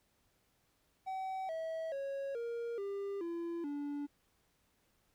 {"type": "tone with pitch steps", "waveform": "triangle", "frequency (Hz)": [761, 647.4, 550.7, 468.5, 398.5, 339, 288.4], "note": ["F#5", "E5", "C#5", "A#4", "G4", "E4", "D4"], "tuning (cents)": [48, -31, -11, 9, 28, 49, -31], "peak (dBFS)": -35, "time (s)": [1.06, 4.07], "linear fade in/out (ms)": 20, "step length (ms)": 430, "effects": ["pink hiss -75 dBFS RMS until 5.14 s"]}